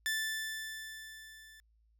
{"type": "tone with level ramp", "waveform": "sawtooth", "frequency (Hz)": 1760, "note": "A6", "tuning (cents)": 0, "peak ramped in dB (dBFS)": [-27, -51], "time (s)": [0.06, 1.6], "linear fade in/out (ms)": 0, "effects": ["added 55 Hz sine -66 dBFS peak until 1.99 s"]}